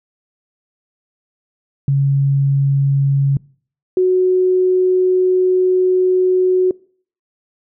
sine tone pair in turn, 138.59 / 368.8 Hz, C#3 / F#4, 0 / -6 cents, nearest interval octave + perfect fourth, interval 1694 cents, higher second, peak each -11 / -10 dBFS, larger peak second, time 1.88-3.37 / 3.97-6.71 s, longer second, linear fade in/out 2 ms, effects noise-tail reverb RT60 0.5 s tail -24 dB re dry

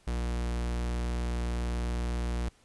45% pulse tone, 59.5 Hz, A#1, 36 cents sharp, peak -29 dBFS, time 0.07-2.49 s, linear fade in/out 5 ms, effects pink hiss -63 dBFS RMS until 2.64 s + resampled to 24000 Hz

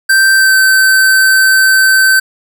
square tone with pitch glide, 1563 to 1541.5 Hz, G6 to G6, -6 to -29 cents, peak -6 dBFS, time 0.09-2.2 s, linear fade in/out 10 ms, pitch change -23 cents, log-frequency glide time 0.34-0.55 s, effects none

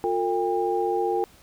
sine tone cluster, 356.7 / 452 / 802 Hz, F4 / A4 / G5, +37 / +47 / +39 cents, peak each -26 dBFS, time 0.04-1.24 s, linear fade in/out 0 ms, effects pink hiss -54 dBFS RMS until 1.42 s

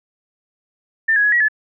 sine tone with pitch steps, 1791 / 1666 / 1682 / 1916 / 1722 Hz, A6 / G#6 / G#6 / A#6 / A6, +30 / +5 / +22 / +47 / -38 cents, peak -12 dBFS, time 1.08-1.485 s, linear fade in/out 10 ms, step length 81 ms, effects none

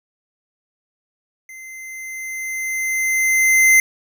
square tone with level ramp, 2072 Hz, C7, 17 cents flat, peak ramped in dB -36 to -9 dBFS, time 1.49-3.8 s, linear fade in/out 2 ms, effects none

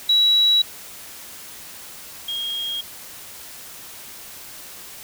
sine tone pair in turn, 3900 / 3255 Hz, B7 / G#7, -23 / -36 cents, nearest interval minor third, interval 313 cents, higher first, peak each -13 / -24 dBFS, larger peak first, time 0.09-0.62 / 2.28-2.81 s, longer neither, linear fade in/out 5 ms, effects white hiss -39 dBFS RMS until 5.03 s

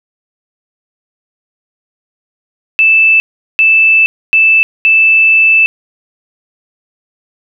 sine tone bursts at uneven times, 2637 Hz, E7, in tune, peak -4 dBFS, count 4, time 2.79-3.2 / 3.59-4.06 / 4.33-4.63 / 4.85-5.66 s, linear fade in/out 0 ms, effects none

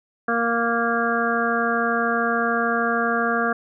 harmonic tone, 233.1 Hz, A#3, in tune, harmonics 1 / 2 / 3 / 5 / 6 / 7, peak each -26 / -26 / -26 / -26 / -26 / -26 dBFS, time 0.28-3.53 s, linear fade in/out 5 ms, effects none

